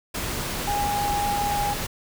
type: tone in noise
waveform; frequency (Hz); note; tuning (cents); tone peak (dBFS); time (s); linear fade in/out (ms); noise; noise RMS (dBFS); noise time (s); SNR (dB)
sine; 819; G#5; -24; -23; 0.67-1.74; 10; pink; -29; 0.14-1.87; +3
effects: none